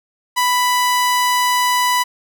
sawtooth tone, 990 Hz, B5, 4 cents sharp, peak -10 dBFS, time 0.36-2.04 s, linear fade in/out 20 ms, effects none

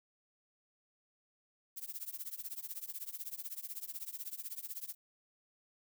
violet noise with tremolo, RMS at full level -40 dBFS, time 1.76-4.95 s, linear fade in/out 20 ms, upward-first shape triangle, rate 16 Hz, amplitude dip 100%, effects none

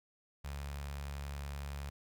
sawtooth tone with notch filter, 70.8 Hz, C#2, 37 cents sharp, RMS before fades -42 dBFS, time 0.44-1.9 s, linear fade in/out 10 ms, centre 310 Hz, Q 0.56, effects 11-bit

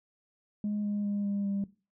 sine tone with pitch steps, 208.3 / 205.9 / 203.5 / 201.2 / 198.89 Hz, G#3 / G#3 / G#3 / G3 / G3, +5 / -15 / -35 / +45 / +25 cents, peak -27 dBFS, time 0.64-1.64 s, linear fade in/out 2 ms, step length 200 ms, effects noise-tail reverb RT60 0.3 s tail -18 dB re dry + tanh soft clip ceiling -26 dBFS

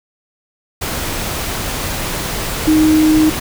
sine tone in noise, 311.1 Hz, D#4, in tune, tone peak -8 dBFS, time 2.67-3.3 s, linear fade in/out 10 ms, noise pink, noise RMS -21 dBFS, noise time 0.81-3.4 s, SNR +10 dB, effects none

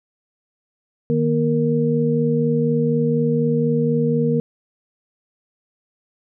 sine tone cluster, 153.3 / 237.4 / 466.2 Hz, D#3 / A#3 / A#4, -25 / +32 / 0 cents, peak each -20 dBFS, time 1.1-4.4 s, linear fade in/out 0 ms, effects none

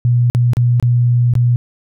sine tone with dropouts, 121.2 Hz, B2, 32 cents flat, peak -9 dBFS, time 0.05-1.56 s, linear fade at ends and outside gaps 0 ms, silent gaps 0.3-0.349 / 0.534-0.569 / 0.799-0.826 / 1.337-1.353 s, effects none

